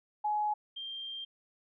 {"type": "tone pair in turn", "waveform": "sine", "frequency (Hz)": [842, 3179], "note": ["G#5", "G7"], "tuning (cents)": [24, 24], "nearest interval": "octave + major seventh", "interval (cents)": 2300, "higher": "second", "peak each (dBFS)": [-28, -38], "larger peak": "first", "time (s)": [[0.24, 0.54], [0.76, 1.25]], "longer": "second", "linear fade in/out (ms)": 10, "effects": []}